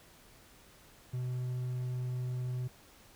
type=tone; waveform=triangle; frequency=125.5 Hz; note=B2; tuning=28 cents sharp; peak=-31 dBFS; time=1.13-2.68 s; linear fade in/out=10 ms; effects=pink hiss -59 dBFS RMS until 3.15 s